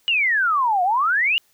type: exponential two-way sweep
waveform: sine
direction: down then up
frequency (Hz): 2942 to 698.5 to 2942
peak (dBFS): -16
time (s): 0.08-1.38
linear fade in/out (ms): 0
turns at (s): 0.83
effects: white hiss -61 dBFS RMS until 1.53 s